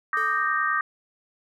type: chord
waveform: sine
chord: Eb major seventh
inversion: third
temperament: equal with one note detuned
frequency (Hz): 1174.7 / 1244.5 / 1568 / 1852.8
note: D6 / Eb6 / G6 / Bb6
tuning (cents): 0 / 0 / 0 / -11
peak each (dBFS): -27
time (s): 0.13-0.81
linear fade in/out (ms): 2
type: tone with exponential decay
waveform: square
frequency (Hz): 440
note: A4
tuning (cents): 0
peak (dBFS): -36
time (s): 0.17-0.77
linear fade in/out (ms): 1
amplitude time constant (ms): 130
effects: none